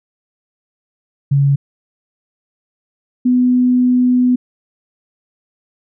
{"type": "tone pair in turn", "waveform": "sine", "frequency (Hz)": [140, 249.5], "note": ["C#3", "B3"], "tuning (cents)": [18, 18], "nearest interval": "minor seventh", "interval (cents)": 1000, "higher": "second", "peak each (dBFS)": -9, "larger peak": "neither", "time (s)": [[1.31, 1.56], [3.25, 4.36]], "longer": "second", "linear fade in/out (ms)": 10, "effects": []}